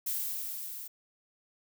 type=noise with level ramp; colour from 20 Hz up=violet; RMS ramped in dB=-32 to -43 dBFS; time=0.06-0.88 s; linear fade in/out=10 ms; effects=none

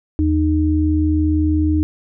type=tone pair together; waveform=sine; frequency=80.9 / 307.2 Hz; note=E2 / D#4; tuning=-32 / -22 cents; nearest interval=octave + major seventh; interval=2310 cents; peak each=-16 dBFS; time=0.19-1.83 s; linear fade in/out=0 ms; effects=none

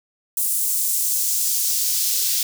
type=noise with high-pass filter sweep; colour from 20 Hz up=white; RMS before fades=-21 dBFS; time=0.37-2.43 s; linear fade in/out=2 ms; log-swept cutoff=9200 to 4200 Hz; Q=1.2; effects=none

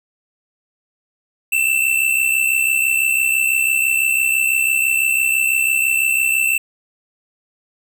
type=tone pair together; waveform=square; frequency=2637 / 2703 Hz; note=E7 / E7; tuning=0 / +43 cents; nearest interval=unison; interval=43 cents; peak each=-18 dBFS; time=1.52-6.58 s; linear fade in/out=5 ms; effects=none

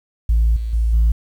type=tone with level steps; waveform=sine; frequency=56.1 Hz; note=A1; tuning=34 cents sharp; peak=-10 / -20 / -13 / -9 dBFS; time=0.29-1.12 s; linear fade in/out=5 ms; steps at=0.56 / 0.73 / 0.93 s; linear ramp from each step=5 ms; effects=tanh soft clip ceiling -9 dBFS + 8-bit

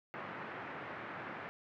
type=band-pass noise; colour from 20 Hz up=white; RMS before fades=-45 dBFS; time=0.14-1.49 s; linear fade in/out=0 ms; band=110 to 1900 Hz; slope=24 dB/octave; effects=none

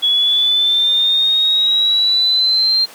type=exponential sweep; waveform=sine; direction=up; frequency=3364 to 4186 Hz; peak=-11 dBFS; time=0.02-2.86 s; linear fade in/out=20 ms; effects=pink hiss -38 dBFS RMS until 2.94 s + high-pass 400 Hz 12 dB/octave

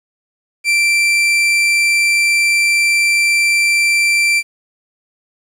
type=tone; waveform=40% pulse; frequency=2349 Hz; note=D7; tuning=in tune; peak=-10 dBFS; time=0.64-4.43 s; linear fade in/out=50 ms; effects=low-pass 11000 Hz 12 dB/octave + 8-bit

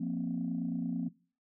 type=chord; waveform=sine; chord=F suspended fourth; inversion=none; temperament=just; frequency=174.61 / 232.8 / 261.9 Hz; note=F3 / Bb3 / C4; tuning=0 / -2 / +2 cents; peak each=-35 / -35 / -35 dBFS; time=0-1.09 s; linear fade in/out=10 ms; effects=noise-tail reverb RT60 0.4 s tail -21 dB re dry + tanh soft clip ceiling -24 dBFS

